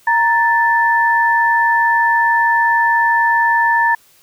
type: tone pair together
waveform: sine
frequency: 932.3 / 1761.3 Hz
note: A#5 / A6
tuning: 0 / +1 cents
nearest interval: major seventh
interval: 1101 cents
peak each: -13 / -14 dBFS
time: 0.07-3.95 s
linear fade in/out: 5 ms
effects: white hiss -51 dBFS RMS until 4.22 s